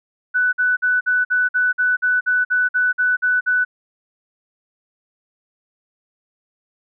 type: tone bursts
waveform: sine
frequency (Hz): 1491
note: F#6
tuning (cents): +13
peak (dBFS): -14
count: 14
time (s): 0.34-3.65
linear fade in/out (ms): 20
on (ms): 190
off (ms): 50
effects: none